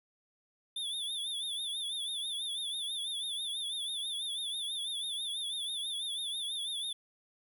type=tone with vibrato; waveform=square; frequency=3520 Hz; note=A7; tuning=in tune; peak=-35 dBFS; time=0.76-6.93 s; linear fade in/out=5 ms; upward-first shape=triangle; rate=6.1 Hz; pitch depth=110 cents each way; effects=none